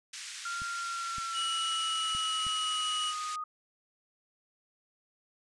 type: band-pass noise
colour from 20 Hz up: white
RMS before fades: -43 dBFS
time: 0.13-3.36 s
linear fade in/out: 5 ms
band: 1500 to 7900 Hz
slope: 24 dB/octave
type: tone with pitch glide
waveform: sine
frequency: 1385 to 1241 Hz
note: F6 to D#6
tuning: -15 to -5 cents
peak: -34 dBFS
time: 0.45-3.44 s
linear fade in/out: 5 ms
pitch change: -190 cents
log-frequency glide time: 0.73-3.18 s
type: clicks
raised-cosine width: 5 ms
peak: -34 dBFS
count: 4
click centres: 0.619 / 1.183 / 2.15 / 2.467 s
type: tone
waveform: 45% pulse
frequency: 2928 Hz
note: F#7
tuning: 19 cents flat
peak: -31 dBFS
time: 1.33-3.14 s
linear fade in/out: 50 ms
effects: resampled to 24000 Hz